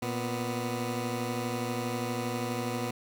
15% pulse tone pair together, 118 / 248.4 Hz, A#2 / B3, +22 / +10 cents, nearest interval octave + minor second, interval 1288 cents, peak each -27 dBFS, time 0.02-2.91 s, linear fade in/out 5 ms, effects none

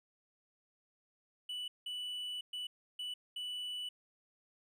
triangle tone bursts at uneven times, 2966 Hz, F#7, 4 cents sharp, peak -37 dBFS, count 5, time 1.49-1.68 / 1.86-2.41 / 2.53-2.67 / 2.99-3.14 / 3.36-3.89 s, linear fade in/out 5 ms, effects none

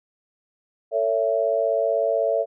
sine tone cluster, 449 / 565 / 665 Hz, A4 / C#5 / E5, +35 / +33 / +15 cents, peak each -25 / -23 / -22 dBFS, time 0.91-2.46 s, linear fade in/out 50 ms, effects none

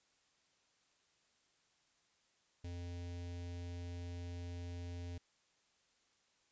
square tone with notch filter, 87.31 Hz, F2, in tune, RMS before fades -45 dBFS, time 2.64-5.18 s, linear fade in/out 5 ms, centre 1200 Hz, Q 0.98, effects white hiss -75 dBFS RMS until 6.51 s + resampled to 16000 Hz

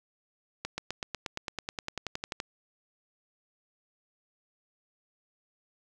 accelerating click train, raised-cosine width 0.2 ms, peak -16 dBFS, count 18, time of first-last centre 0.65-2.401 s, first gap 130 ms, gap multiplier 0.97, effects none

